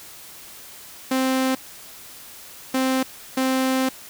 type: tone bursts at uneven times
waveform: sawtooth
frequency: 261.6 Hz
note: C4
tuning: in tune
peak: -15 dBFS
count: 3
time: 1.11-1.55 / 2.74-3.03 / 3.37-3.89 s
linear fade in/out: 5 ms
effects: white hiss -42 dBFS RMS until 4.09 s